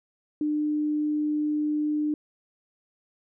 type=tone; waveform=sine; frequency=300.4 Hz; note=D4; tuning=39 cents sharp; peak=-23 dBFS; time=0.41-2.14 s; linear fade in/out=2 ms; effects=none